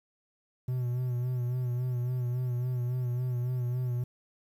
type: tone with vibrato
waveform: triangle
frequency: 124.3 Hz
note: B2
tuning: 12 cents sharp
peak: -26 dBFS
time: 0.68-4.04 s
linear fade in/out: 5 ms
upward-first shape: sine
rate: 3.6 Hz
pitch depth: 43 cents each way
effects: 10-bit